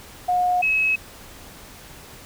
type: tone pair in turn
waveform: sine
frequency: 721 / 2569 Hz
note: F#5 / E7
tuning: -45 / -45 cents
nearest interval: octave + minor seventh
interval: 2200 cents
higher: second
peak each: -17 dBFS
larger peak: neither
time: 0.28-0.62 / 0.62-0.96 s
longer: neither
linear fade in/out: 10 ms
effects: pink hiss -43 dBFS RMS until 2.25 s